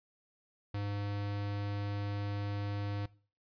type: tone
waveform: square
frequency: 101.8 Hz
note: G#2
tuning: 34 cents flat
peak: -35 dBFS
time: 0.74-3.06 s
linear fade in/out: 5 ms
effects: noise-tail reverb RT60 0.4 s tail -20 dB re dry + resampled to 11025 Hz